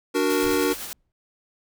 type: chord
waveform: square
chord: D augmented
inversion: none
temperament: equal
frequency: 293.7 / 370 / 466.2 Hz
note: D4 / F#4 / A#4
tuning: 0 / 0 / 0 cents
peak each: -25 dBFS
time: 0.14-0.74 s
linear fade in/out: 20 ms
type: noise with tremolo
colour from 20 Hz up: white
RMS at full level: -33 dBFS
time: 0.3-0.93 s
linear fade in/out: 0 ms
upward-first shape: sine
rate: 9.9 Hz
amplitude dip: 40%
type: noise with exponential decay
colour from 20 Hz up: brown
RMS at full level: -35 dBFS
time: 0.43-1.12 s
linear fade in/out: 1 ms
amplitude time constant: 150 ms
effects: none